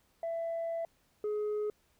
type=tone pair in turn; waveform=sine; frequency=666 / 420.8 Hz; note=E5 / G#4; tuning=+18 / +23 cents; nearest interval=minor sixth; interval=795 cents; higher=first; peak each=-31 / -28 dBFS; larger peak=second; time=0.23-0.85 / 1.24-1.7 s; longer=first; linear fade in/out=2 ms; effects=tanh soft clip ceiling -30 dBFS + pink hiss -71 dBFS RMS until 1.99 s